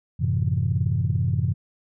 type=chord; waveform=sine; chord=F# half-diminished seventh; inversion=none; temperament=equal; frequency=92.5 / 110 / 130.81 / 164.81 Hz; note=F#2 / A2 / C3 / E3; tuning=0 / 0 / 0 / 0 cents; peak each=-24 / -25 / -24 / -28 dBFS; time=0.19-1.54 s; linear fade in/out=20 ms; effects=tanh soft clip ceiling -11 dBFS